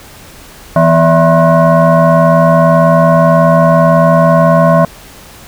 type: tone with frequency modulation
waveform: sine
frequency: 246.9 Hz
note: B3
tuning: in tune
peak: -4 dBFS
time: 0.76-4.85 s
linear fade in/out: 2 ms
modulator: 412 Hz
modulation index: 2
effects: pink hiss -35 dBFS RMS until 5.47 s